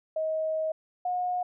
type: tone pair in turn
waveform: sine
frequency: 632 / 722.2 Hz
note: D#5 / F#5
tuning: +27 / -42 cents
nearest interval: major second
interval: 231 cents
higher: second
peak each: -26 dBFS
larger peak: neither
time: 0.16-0.72 / 1.05-1.43 s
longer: first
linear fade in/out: 5 ms
effects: none